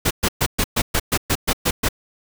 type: noise bursts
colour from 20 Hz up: pink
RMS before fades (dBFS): -18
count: 11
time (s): 0.05-1.888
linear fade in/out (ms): 10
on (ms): 58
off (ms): 120
effects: none